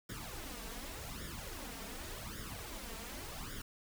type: noise with flanger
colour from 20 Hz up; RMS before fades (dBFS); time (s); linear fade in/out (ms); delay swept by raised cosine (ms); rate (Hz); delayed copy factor
pink; -45; 0.09-3.62; 5; 0.57 to 4.47; 0.87; +0.75
effects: none